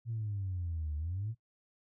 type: exponential two-way sweep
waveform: sine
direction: down then up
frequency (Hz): 118.3 to 73.42 to 118.3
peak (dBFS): -33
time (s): 0.05-1.35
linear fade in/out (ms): 50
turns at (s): 0.96
effects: noise-tail reverb RT60 0.1 s tail -20 dB re dry + tanh soft clip ceiling -29 dBFS